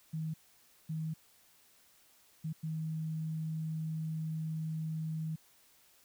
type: tone bursts at uneven times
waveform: sine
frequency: 158.6 Hz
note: D#3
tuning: 33 cents sharp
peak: -34 dBFS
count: 4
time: 0.13-0.34 / 0.89-1.14 / 2.44-2.53 / 2.63-5.36 s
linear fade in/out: 10 ms
effects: white hiss -65 dBFS RMS until 6.04 s